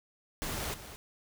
pink noise with echo, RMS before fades -36 dBFS, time 0.42-0.74 s, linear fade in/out 0 ms, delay 220 ms, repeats 1, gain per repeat -11 dB, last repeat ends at 0.96 s, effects none

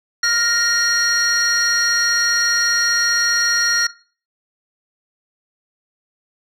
sine tone cluster, 1406 / 1865 / 4285 / 5620 Hz, F6 / A#6 / C8 / F8, +11 / 0 / +40 / +10 cents, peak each -19 dBFS, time 0.23-3.87 s, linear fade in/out 5 ms, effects noise-tail reverb RT60 0.4 s tail -17 dB re dry + tanh soft clip ceiling -9 dBFS

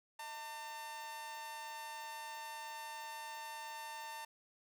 sawtooth tone with amplitude modulation, 903 Hz, A5, 45 cents sharp, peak -38 dBFS, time 0.19-4.25 s, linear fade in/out 5 ms, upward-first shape sine, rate 270 Hz, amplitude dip 60%, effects none

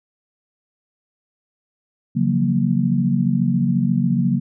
sine chord, Gb major seventh, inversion second, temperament equal with one note detuned, 138.59 / 170.82 / 185 / 233.1 Hz, Db3 / F3 / Gb3 / Bb3, 0 / -38 / 0 / 0 cents, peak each -21 / -24 / -20 / -20 dBFS, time 2.15-4.4 s, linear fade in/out 20 ms, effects none

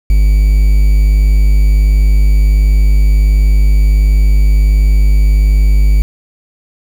triangle tone with quantisation, 50.7 Hz, G#1, 41 cents flat, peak -3 dBFS, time 0.1-6.02 s, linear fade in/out 0 ms, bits 5, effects none

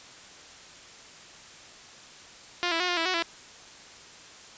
5% pulse tone with pitch steps, 352.4 / 330.6 / 361 / 353.1 / 329.1 / 369.6 / 335.4 Hz, F4 / E4 / F#4 / F4 / E4 / F#4 / E4, +16 / +5 / -43 / +19 / -3 / -2 / +30 cents, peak -14 dBFS, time 2.63-3.225 s, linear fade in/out 0 ms, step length 85 ms, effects white hiss -48 dBFS RMS until 4.57 s + resampled to 16000 Hz

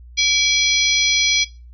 harmonic tone with a mistuned harmonic, 830.6 Hz, G#5, in tune, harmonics 3 / 4 / 5 / 6 / 7, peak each -19 / -19 / -20 / -23 / -21 dBFS, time 0.17-1.45 s, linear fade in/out 20 ms, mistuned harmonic 3, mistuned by -130 cents, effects noise-tail reverb RT60 0.3 s tail -19 dB re dry + added 60 Hz sine -38 dBFS peak until 1.73 s

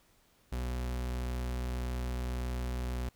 40% pulse tone, 61.74 Hz, B1, in tune, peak -32 dBFS, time 0.52-3.09 s, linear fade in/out 5 ms, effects pink hiss -67 dBFS RMS until 3.15 s

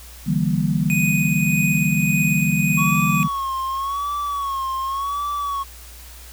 sine chord, E half-diminished seventh, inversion third, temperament equal with one note detuned, 146.83 / 164.81 / 192.96 / 233.1 Hz, D3 / E3 / G3 / Bb3, 0 / 0 / -27 / 0 cents, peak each -23 / -21 / -22 / -25 dBFS, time 0.26-3.28 s, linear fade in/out 20 ms
square tone with tremolo, 2489 Hz, D#7, in tune, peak -20 dBFS, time 0.9-3.23 s, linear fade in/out 0 ms, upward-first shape triangle, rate 1.7 Hz, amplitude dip 35%
triangle tone with vibrato, 1108.7 Hz, C#6, in tune, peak -20 dBFS, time 2.77-5.64 s, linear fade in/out 20 ms, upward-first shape sine, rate 0.89 Hz, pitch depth 78 cents each way
effects added 60 Hz sine -40 dBFS peak until 6.32 s + white hiss -43 dBFS RMS until 6.32 s

